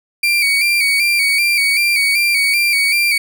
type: tone with vibrato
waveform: 35% pulse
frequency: 2308 Hz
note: D7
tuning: 31 cents flat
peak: -10 dBFS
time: 0.23-3.18 s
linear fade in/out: 5 ms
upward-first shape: square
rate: 2.6 Hz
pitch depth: 48 cents each way
effects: none